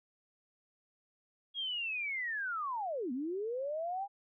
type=linear two-way sweep; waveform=sine; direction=down then up; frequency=3312 to 236.6 to 815 Hz; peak=-34 dBFS; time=1.54-4.08 s; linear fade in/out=50 ms; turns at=3.12 s; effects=none